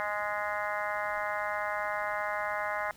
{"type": "harmonic tone with a mistuned harmonic", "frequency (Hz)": 207.7, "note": "G#3", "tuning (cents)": 0, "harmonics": [3, 4, 5, 6, 7, 8, 9, 10], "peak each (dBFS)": [-36, -37, -38, -39, -39, -40, -41, -41], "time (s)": [0, 2.91], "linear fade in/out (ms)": 0, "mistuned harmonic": 8, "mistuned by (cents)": 20, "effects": ["pink hiss -56 dBFS RMS until 2.96 s"]}